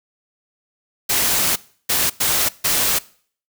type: noise bursts at uneven times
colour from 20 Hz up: white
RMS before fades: -18 dBFS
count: 4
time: 1.09-1.56 / 1.89-2.1 / 2.2-2.49 / 2.64-2.99 s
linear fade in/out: 10 ms
effects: noise-tail reverb RT60 0.5 s tail -21 dB re dry